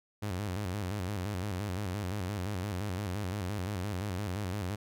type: tone with vibrato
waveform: sawtooth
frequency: 97 Hz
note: G2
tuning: 18 cents flat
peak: -29 dBFS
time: 0.22-4.76 s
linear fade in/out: 10 ms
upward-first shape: square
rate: 5.8 Hz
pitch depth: 120 cents each way
effects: none